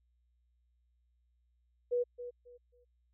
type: tone with echo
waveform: sine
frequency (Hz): 487.3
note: B4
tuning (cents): -23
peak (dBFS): -28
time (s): 1.91-2.04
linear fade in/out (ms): 20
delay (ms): 270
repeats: 3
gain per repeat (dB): -12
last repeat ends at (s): 2.85
effects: added 60 Hz sine -70 dBFS peak until 3.13 s